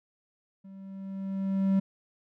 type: tone with level ramp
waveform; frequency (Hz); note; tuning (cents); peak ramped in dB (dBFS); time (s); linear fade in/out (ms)
triangle; 193.5; G3; -22; -43 to -18; 0.64-1.8; 10
effects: none